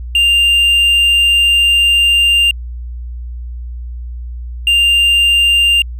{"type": "tone pair in turn", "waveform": "triangle", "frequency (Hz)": [2794, 2794], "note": ["F7", "F7"], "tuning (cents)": [0, 0], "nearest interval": "unison", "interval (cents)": 0, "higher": "neither", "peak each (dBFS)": -6, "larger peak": "neither", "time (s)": [[0.15, 2.51], [4.67, 5.82]], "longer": "first", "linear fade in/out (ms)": 2, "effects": ["added 60 Hz sine -22 dBFS peak until 5.99 s"]}